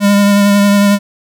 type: tone with vibrato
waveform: square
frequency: 202.2 Hz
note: G#3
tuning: 46 cents flat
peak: -7 dBFS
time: 0-0.99 s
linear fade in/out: 50 ms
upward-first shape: triangle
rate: 11 Hz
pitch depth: 19 cents each way
effects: none